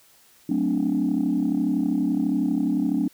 sine chord, D dominant seventh, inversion first, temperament equal, 185 / 220 / 261.6 / 293.7 Hz, F#3 / A3 / C4 / D4, 0 / 0 / 0 / 0 cents, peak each -27 / -26 / -24 / -23 dBFS, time 0.49-3.08 s, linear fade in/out 5 ms, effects tanh soft clip ceiling -14 dBFS + white hiss -56 dBFS RMS until 3.13 s

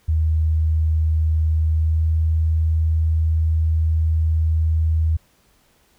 sine tone with pitch glide, 79 to 79.87 Hz, D#2 to D#2, +27 to +46 cents, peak -15 dBFS, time 0.08-5.17 s, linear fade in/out 10 ms, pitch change +19 cents, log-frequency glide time 1.74-2.04 s, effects pink hiss -59 dBFS RMS until 5.98 s

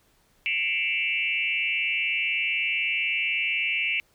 sine tone with frequency modulation, 2500 Hz, D#7, 8 cents sharp, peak -23 dBFS, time 0.46-4 s, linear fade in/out 0 ms, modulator 144 Hz, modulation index 2.3, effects pink hiss -64 dBFS RMS until 4.14 s

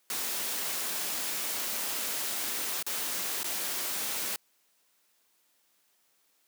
white noise with dropouts, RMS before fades -33 dBFS, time 0.1-4.36 s, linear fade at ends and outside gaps 1 ms, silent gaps 2.826-2.865 / 3.432-3.443 s, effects white hiss -70 dBFS RMS until 6.47 s + high-pass 200 Hz 12 dB/octave

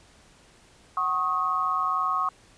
sine tone cluster, 749 / 1095 / 1257 Hz, F#5 / C#6 / D#6, +21 / -22 / +17 cents, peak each -34 / -25 / -27 dBFS, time 0.97-2.29 s, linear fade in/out 2 ms, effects pink hiss -56 dBFS RMS until 2.57 s + resampled to 22050 Hz

